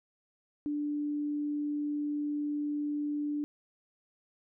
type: tone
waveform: sine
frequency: 294.1 Hz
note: D4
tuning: 3 cents sharp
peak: -30 dBFS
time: 0.66-3.44 s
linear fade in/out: 0 ms
effects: none